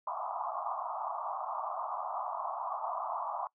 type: band-pass noise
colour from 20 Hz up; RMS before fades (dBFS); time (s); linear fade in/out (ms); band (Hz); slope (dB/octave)
white; -37; 0.07-3.47; 2; 640 to 1200; 96
effects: noise-tail reverb RT60 0.1 s tail -22 dB re dry